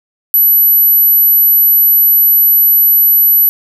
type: tone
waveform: sine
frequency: 11840 Hz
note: F#9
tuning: in tune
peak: -5 dBFS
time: 0.34-3.49 s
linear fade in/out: 0 ms
effects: none